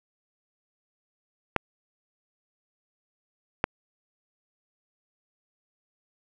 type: clicks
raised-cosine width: 0.5 ms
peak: -6 dBFS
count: 2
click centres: 1.563 / 3.641 s
effects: none